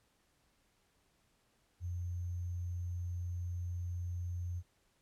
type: tone with sample-and-hold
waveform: sine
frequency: 88 Hz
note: F2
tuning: 14 cents sharp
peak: -36 dBFS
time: 1.8-4.63 s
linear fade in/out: 50 ms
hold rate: 6300 Hz
effects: pink hiss -74 dBFS RMS until 5.01 s + low-pass 12000 Hz 12 dB/octave